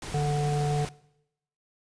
pink noise, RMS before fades -38 dBFS, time 0.02-0.89 s, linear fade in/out 2 ms
harmonic tone, 146.9 Hz, D3, 1 cent sharp, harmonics 1 / 3 / 5, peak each -25 / -32 / -31 dBFS, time 0.14-0.85 s, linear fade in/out 2 ms
effects noise-tail reverb RT60 0.8 s tail -21 dB re dry + resampled to 22050 Hz

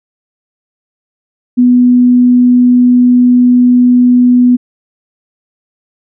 sine tone, 246.9 Hz, B3, in tune, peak -3 dBFS, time 1.57-4.57 s, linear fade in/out 20 ms, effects none

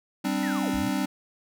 square chord, G suspended fourth, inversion none, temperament equal with one note detuned, 196 / 261.6 / 296.4 Hz, G3 / C4 / D4, 0 / 0 / +16 cents, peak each -30 dBFS, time 0.24-1.06 s, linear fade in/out 10 ms
sine linear two-way sweep, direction down then up, 1998 to 42.46 to 141.5 Hz, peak -34 dBFS, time 0.43-0.89 s, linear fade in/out 0 ms, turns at 0.75 s
effects none

